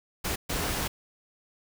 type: noise bursts at uneven times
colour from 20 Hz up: pink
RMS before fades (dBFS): -30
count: 2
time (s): 0.24-0.36 / 0.49-0.88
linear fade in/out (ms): 10
effects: none